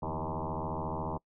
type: tone with frequency modulation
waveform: sine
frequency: 394.4 Hz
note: G4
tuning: 11 cents sharp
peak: -32 dBFS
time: 0.02-1.18 s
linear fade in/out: 10 ms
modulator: 80.3 Hz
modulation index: 7.8
effects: noise-tail reverb RT60 0.1 s tail -24 dB re dry